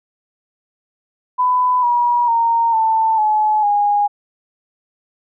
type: tone with pitch steps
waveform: sine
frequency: 1000 / 961.5 / 924.4 / 888.8 / 854.6 / 821.7 Hz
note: B5 / B5 / A#5 / A5 / G#5 / G#5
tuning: +21 / -47 / -15 / +17 / +49 / -19 cents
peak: -12 dBFS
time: 1.38-4.08 s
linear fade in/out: 20 ms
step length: 450 ms
effects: none